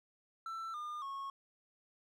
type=tone with pitch steps; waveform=triangle; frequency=1334 / 1209.2 / 1096.1 Hz; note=E6 / D#6 / C#6; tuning=+20 / -50 / -20 cents; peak=-38 dBFS; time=0.46-1.3 s; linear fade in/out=2 ms; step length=280 ms; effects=none